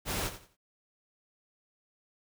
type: noise with echo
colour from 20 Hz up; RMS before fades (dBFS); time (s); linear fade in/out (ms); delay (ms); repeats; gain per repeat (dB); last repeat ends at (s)
pink; -33; 0.05-0.31; 50; 87; 3; -12; 0.571
effects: none